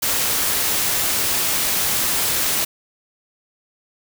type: noise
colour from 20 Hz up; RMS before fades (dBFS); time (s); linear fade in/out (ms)
white; -20; 0.02-2.65; 10
effects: none